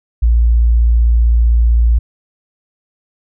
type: tone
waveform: sine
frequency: 57.8 Hz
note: A#1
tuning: 14 cents flat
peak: -7 dBFS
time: 0.22-1.99 s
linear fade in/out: 10 ms
effects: none